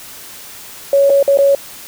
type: tone with dropouts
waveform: sine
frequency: 557 Hz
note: C#5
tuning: 8 cents sharp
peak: -7 dBFS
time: 0.93-1.55 s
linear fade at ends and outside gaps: 2 ms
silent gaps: 1.097-1.101 / 1.228-1.278 / 1.374-1.387 s
effects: white hiss -34 dBFS RMS until 1.87 s